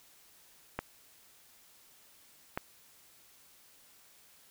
clicks, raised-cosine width 0.5 ms, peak -18 dBFS, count 2, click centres 0.79 / 2.575 s, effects white hiss -61 dBFS RMS until 4.5 s

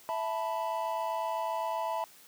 triangle chord, E suspended fourth, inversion none, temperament equal, 659.3 / 880 / 987.8 Hz, E5 / A5 / B5, 0 / 0 / 0 cents, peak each -33 dBFS, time 0.09-2.04 s, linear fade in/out 0 ms, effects white hiss -56 dBFS RMS until 2.27 s + high-pass 100 Hz 12 dB/octave

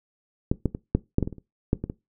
clicks, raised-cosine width 3 ms, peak -8 / -9 / -18 / -6 / -6 / -10 / -17 / -25 / -30 / -7 / -16 / -18 dBFS, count 12, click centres 0.515 / 0.657 / 0.749 / 0.95 / 1.184 / 1.227 / 1.275 / 1.327 / 1.383 / 1.731 / 1.84 / 1.899 s, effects noise-tail reverb RT60 0.2 s tail -19 dB re dry

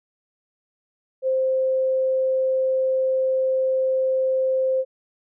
sine tone, 523.3 Hz, C5, in tune, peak -18 dBFS, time 1.22-4.85 s, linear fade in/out 50 ms, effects none

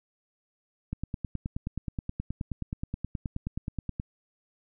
click train, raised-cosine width 5 ms, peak -19 dBFS, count 30, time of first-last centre 0.93-3.999 s, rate 9.45 Hz, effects none

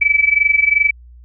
sine tone with amplitude modulation, 2300 Hz, D7, 37 cents flat, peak -7 dBFS, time 0.01-0.91 s, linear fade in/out 10 ms, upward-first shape sine, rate 22.7 Hz, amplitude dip 85%, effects added 60 Hz sine -38 dBFS peak until 1.24 s

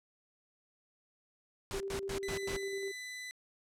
pink noise bursts, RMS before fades -40 dBFS, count 5, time 1.71-2.565 s, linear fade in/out 0 ms, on 91 ms, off 100 ms
sine tone with tremolo, 392 Hz, G4, in tune, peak -35 dBFS, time 1.73-2.92 s, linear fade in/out 10 ms, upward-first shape square, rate 10 Hz, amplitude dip 30%
sawtooth tone, 2000 Hz, B6, 21 cents sharp, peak -38 dBFS, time 2.23-3.31 s, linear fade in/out 0 ms
effects low-pass 10000 Hz 12 dB/octave

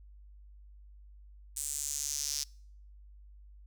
sawtooth tone with high-pass filter sweep, 144.3 Hz, D3, 30 cents flat, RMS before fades -36 dBFS, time 1.56-2.44 s, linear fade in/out 10 ms, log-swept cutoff 8200 to 5400 Hz, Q 3.6, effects noise-tail reverb RT60 0.6 s tail -26 dB re dry + added 50 Hz sine -51 dBFS peak until 3.66 s

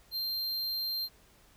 square tone, 4170 Hz, C8, 7 cents flat, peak -32 dBFS, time 0.11-1.09 s, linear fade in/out 50 ms, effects added 50 Hz sine -66 dBFS peak until 1.56 s + pink hiss -62 dBFS RMS until 1.56 s

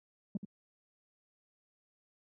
sine tone with echo, 199 Hz, G3, 26 cents sharp, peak -29 dBFS, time 0.35-0.37 s, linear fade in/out 2 ms, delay 79 ms, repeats 1, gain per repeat -10 dB, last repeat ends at 0.449 s, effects tanh soft clip ceiling -30 dBFS + high-pass 100 Hz 12 dB/octave

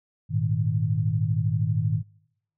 sine chord, Ab suspended second, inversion none, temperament equal, 103.83 / 116.54 / 155.56 Hz, Ab2 / Bb2 / Eb3, 0 / 0 / 0 cents, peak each -26 dBFS, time 0.29-2.03 s, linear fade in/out 50 ms, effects noise-tail reverb RT60 0.8 s tail -26 dB re dry

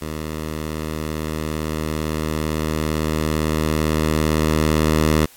10% pulse tone with level ramp, 77.78 Hz, D#2, in tune, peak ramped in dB -18 to -6 dBFS, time 0.01-5.26 s, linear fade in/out 10 ms, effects white hiss -48 dBFS RMS until 5.36 s + AAC 64 kbps

